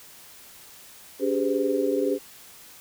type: tone cluster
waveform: sine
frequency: 284.6 / 392.8 / 414.2 / 509 Hz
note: C#4 / G4 / G#4 / C5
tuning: +46 / +4 / -5 / -48 cents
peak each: -27 dBFS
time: 1.19-2.19 s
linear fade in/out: 50 ms
effects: white hiss -48 dBFS RMS until 2.8 s